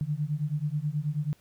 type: beating tone pair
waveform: sine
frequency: 144.7 / 154 Hz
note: D3 / D#3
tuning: -25 / -17 cents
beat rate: 9.3 Hz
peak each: -30 dBFS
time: 0.01-1.33 s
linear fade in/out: 0 ms
effects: pink hiss -63 dBFS RMS until 1.4 s